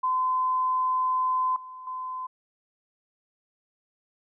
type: tone with level steps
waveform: sine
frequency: 1024 Hz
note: C6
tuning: 38 cents flat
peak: -22 / -39 / -31 dBFS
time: 0.03-2.27 s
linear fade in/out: 10 ms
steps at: 1.56 / 1.87 s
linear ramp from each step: 2 ms
effects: none